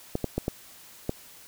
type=clicks; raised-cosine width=2 ms; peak=-13 dBFS; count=5; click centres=0.154 / 0.243 / 0.38 / 0.481 / 1.094 s; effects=white hiss -50 dBFS RMS until 1.47 s